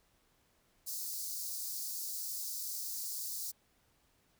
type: high-pass noise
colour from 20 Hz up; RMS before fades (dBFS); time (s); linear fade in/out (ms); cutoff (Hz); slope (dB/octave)
white; -40; 0.86-3.52; 20; 4400; 48
effects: pink hiss -72 dBFS RMS until 4.39 s